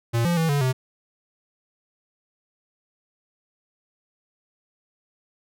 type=tone with pitch steps; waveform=square; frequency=116.7 / 172.5 / 163 / 143.2 / 129.3 Hz; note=A#2 / F3 / E3 / D3 / C3; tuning=+2 / -21 / -19 / -43 / -20 cents; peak=-20 dBFS; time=0.13-0.73 s; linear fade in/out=20 ms; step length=120 ms; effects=none